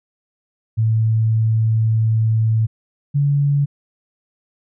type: tone pair in turn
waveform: sine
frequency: 111.2 / 142.49 Hz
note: A2 / C#3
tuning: +19 / +48 cents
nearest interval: major third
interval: 429 cents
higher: second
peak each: -13 dBFS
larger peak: neither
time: 0.77-2.67 / 3.14-3.66 s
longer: first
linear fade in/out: 20 ms
effects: none